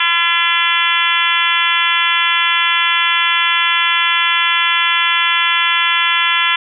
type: harmonic tone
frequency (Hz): 340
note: F4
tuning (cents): -46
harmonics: 3 / 4 / 5 / 6 / 7 / 8 / 9 / 10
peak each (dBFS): -20 / -20 / -20 / -20 / -20 / -20 / -20 / -20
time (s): 0-6.56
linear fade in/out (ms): 5
effects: none